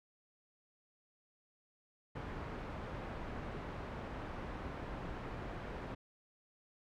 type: low-pass noise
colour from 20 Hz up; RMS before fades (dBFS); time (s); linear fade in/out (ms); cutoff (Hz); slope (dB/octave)
pink; -44; 2.15-5.95; 10; 1600; 12
effects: none